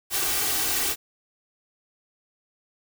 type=noise with comb filter; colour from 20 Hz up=white; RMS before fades=-25 dBFS; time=0.1-0.96 s; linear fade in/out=50 ms; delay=2.6 ms; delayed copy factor=+0.7; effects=none